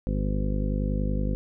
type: harmonic tone with a mistuned harmonic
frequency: 50.7 Hz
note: G#1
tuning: 41 cents flat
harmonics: 1 / 2 / 3 / 4 / 5 / 6 / 7 / 8 / 9 / 10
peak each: -26 / -33 / -32 / -32 / -34 / -44 / -42 / -47 / -46 / -38 dBFS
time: 0.07-1.35 s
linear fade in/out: 0 ms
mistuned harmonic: 8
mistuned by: -18 cents
effects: none